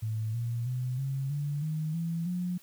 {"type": "tone with pitch steps", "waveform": "sine", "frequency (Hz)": [110, 117.9, 126.36, 135.43, 145.15, 155.56, 166.73, 178.7], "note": ["A2", "A#2", "B2", "C#3", "D3", "D#3", "E3", "F3"], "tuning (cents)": [0, 20, 40, -40, -20, 0, 20, 40], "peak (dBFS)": -29, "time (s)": [0.02, 2.58], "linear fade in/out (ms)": 10, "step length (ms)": 320, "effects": ["white hiss -58 dBFS RMS until 2.62 s"]}